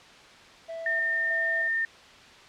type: tone with tremolo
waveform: triangle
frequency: 659.3 Hz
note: E5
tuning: in tune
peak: -32 dBFS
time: 0.68-1.69 s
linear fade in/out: 20 ms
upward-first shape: square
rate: 1.6 Hz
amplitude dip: 50%
type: tone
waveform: sine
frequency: 1814 Hz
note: A#6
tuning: 48 cents flat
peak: -24 dBFS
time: 0.86-1.85 s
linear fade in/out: 2 ms
effects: white hiss -50 dBFS RMS until 2.48 s + low-pass 4000 Hz 12 dB/octave